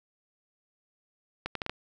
accelerating click train, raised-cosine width 0.3 ms, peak -16 dBFS, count 5, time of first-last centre 1.46-1.696 s, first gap 93 ms, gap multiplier 0.7, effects none

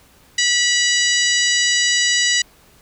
harmonic tone with a mistuned harmonic, 976 Hz, B5, 21 cents flat, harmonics 2 / 3 / 4 / 5 / 6 / 7 / 8, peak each -19 / -21 / -22 / -23 / -24 / -24 / -25 dBFS, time 0.38-2.42 s, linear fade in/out 5 ms, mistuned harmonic 5, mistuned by -21 cents, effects pink hiss -51 dBFS RMS until 2.81 s

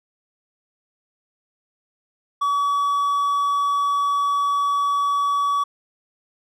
triangle tone, 1138 Hz, C#6, 45 cents sharp, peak -16 dBFS, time 2.41-5.64 s, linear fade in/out 10 ms, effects none

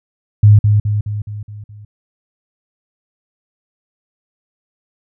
sine tone with echo, 104.6 Hz, G#2, 13 cents sharp, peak -3 dBFS, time 0.43-0.59 s, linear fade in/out 5 ms, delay 210 ms, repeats 6, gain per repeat -5 dB, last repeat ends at 1.85 s, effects none

